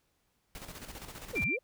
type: noise with tremolo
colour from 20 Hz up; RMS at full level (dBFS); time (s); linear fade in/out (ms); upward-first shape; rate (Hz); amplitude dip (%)
pink; -44; 0.55-1.44; 0; square; 15; 55
type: linear two-way sweep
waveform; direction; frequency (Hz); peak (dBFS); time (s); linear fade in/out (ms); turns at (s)
sine; down then up; 554.4 to 61.74 to 554.4; -34; 1.33-1.59; 10; 1.43
type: tone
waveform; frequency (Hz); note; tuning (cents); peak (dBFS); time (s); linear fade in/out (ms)
sine; 2363; D7; +10; -29; 1.35-1.57; 20
effects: pink hiss -75 dBFS RMS until 1.63 s